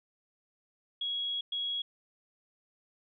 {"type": "tone bursts at uneven times", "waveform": "sine", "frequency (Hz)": 3322, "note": "G#7", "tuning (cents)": 0, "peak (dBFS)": -31, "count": 2, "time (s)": [[1.01, 1.41], [1.52, 1.82]], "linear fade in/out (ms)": 5, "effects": []}